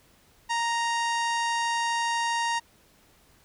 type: harmonic tone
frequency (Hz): 932.3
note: A#5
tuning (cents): 0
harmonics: 1 / 2 / 3 / 4 / 5 / 6 / 7 / 8 / 10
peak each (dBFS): -26 / -31 / -36 / -39 / -41 / -40 / -42 / -45 / -44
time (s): 0.49-2.6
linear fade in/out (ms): 20
effects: pink hiss -60 dBFS RMS until 3.44 s